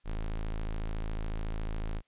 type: tone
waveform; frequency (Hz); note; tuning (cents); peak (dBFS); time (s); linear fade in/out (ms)
square; 26.97; A0; -34; -32; 0.04-2.02; 50
effects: white hiss -74 dBFS RMS until 2.07 s + resampled to 8000 Hz